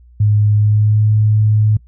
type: tone with pitch glide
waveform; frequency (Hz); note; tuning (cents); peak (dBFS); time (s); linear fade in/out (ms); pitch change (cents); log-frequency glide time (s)
sine; 104.9 to 107.1; G#2 to A2; +18 to -46; -9; 0.2-1.77; 5; +36; 0.55-1.03
effects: noise-tail reverb RT60 0.1 s tail -22 dB re dry + added 60 Hz sine -41 dBFS peak until 1.87 s